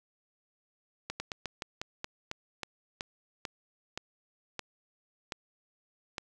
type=slowing click train; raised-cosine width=0.2 ms; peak=-18 dBFS; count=15; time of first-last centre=1.1-6.182 s; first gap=100 ms; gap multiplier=1.18; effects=none